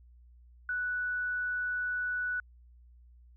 sine tone, 1480 Hz, F#6, in tune, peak -30 dBFS, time 0.69-2.4 s, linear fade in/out 2 ms, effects added 60 Hz sine -54 dBFS peak until 3.36 s

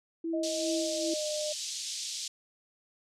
sine tone with tremolo, 330 Hz, E4, 2 cents sharp, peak -29 dBFS, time 0.24-1.14 s, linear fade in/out 5 ms, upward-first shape sine, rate 2.5 Hz, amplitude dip 65%
sine tone with pitch glide, 629 to 606.5 Hz, D#5 to D#5, +19 to -44 cents, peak -32 dBFS, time 0.33-1.53 s, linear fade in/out 10 ms, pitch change -63 cents, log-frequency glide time 0.73-1.3 s
white band-pass noise, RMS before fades -37 dBFS, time 0.43-2.28 s, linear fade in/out 5 ms, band 3400 to 7300 Hz, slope 24 dB/octave
effects low-pass 11000 Hz 12 dB/octave

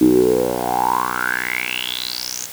10% pulse tone with band-pass filter sweep, 61.74 Hz, B1, in tune, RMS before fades -19 dBFS, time 0.01-2.46 s, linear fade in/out 5 ms, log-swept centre 300 to 6800 Hz, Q 8.4, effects white hiss -34 dBFS RMS until 2.52 s

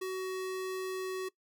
square tone, 374.9 Hz, F#4, 23 cents sharp, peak -35 dBFS, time 0.01-1.29 s, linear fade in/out 10 ms, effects noise-tail reverb RT60 0.1 s tail -20 dB re dry

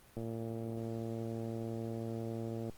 click train, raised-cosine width 2 ms, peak -28 dBFS, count 289, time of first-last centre 0.17-2.696 s, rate 114 Hz, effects pink hiss -61 dBFS RMS until 2.77 s + Opus 32 kbps

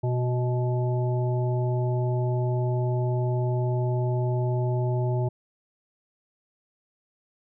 harmonic tone with a mistuned harmonic, 123.47 Hz, B2, in tune, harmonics 1 / 3 / 5 / 7, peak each -23 / -31 / -34 / -37 dBFS, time 0.03-5.29 s, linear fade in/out 10 ms, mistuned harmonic 5, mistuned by +24 cents, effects none

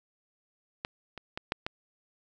clicks, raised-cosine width 0.3 ms, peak -16 / -25 / -19 / -12 / -16 dBFS, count 5, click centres 0.849 / 1.177 / 1.375 / 1.521 / 1.665 s, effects none

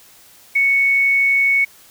sine tone with quantisation, 2217 Hz, C#7, in tune, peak -12 dBFS, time 0.55-1.65 s, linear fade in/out 10 ms, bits 7, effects white hiss -47 dBFS RMS until 1.9 s

